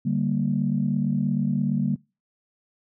sine chord, G minor, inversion second, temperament equal, 146.83 / 196 / 233.1 Hz, D3 / G3 / Bb3, 0 / 0 / 0 cents, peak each -25 dBFS, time 0.05-1.96 s, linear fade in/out 10 ms, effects noise-tail reverb RT60 0.3 s tail -25 dB re dry + tanh soft clip ceiling -11 dBFS

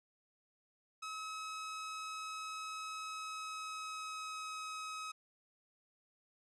sawtooth tone with pitch glide, 1282 to 1273.1 Hz, E6 to D#6, -49 to +39 cents, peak -38 dBFS, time 1.02-5.12 s, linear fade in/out 10 ms, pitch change -12 cents, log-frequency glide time 2.98-4.59 s, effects resampled to 22050 Hz

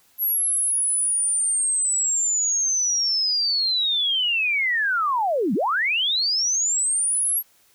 sine linear two-way sweep, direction down then up, 11640 to 173.9 to 11640 Hz, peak -19 dBFS, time 0.18-7.43 s, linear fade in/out 50 ms, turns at 5.54 s, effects white hiss -59 dBFS RMS until 7.74 s

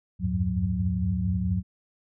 sine tone cluster, 77.3 / 90.7 / 95.2 / 108.1 / 182.5 Hz, D#2 / F#2 / F#2 / A2 / F#3, -11 / -34 / +50 / -30 / -24 cents, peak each -30 / -33 / -30 / -32 / -27 dBFS, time 0.19-1.63 s, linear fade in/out 50 ms, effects none

